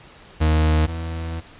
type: tone pair in turn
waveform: 40% pulse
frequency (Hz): 77.9 / 82.13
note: D#2 / E2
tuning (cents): +3 / -6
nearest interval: minor second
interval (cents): 91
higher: second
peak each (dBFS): -14 / -25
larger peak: first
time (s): 0.4-0.87 / 0.87-1.41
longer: second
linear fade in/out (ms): 20
effects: pink hiss -46 dBFS RMS until 1.59 s + resampled to 8000 Hz